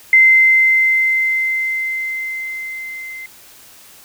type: tone with level ramp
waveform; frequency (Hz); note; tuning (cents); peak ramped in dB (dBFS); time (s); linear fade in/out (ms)
sine; 2074; C7; -16; -5 to -28; 0.13-3.26; 2
effects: white hiss -43 dBFS RMS until 4.04 s